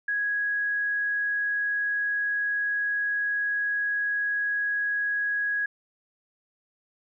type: tone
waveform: sine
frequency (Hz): 1661.2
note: G#6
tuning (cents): 0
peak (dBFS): -24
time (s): 0.08-5.66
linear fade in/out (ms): 5
effects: none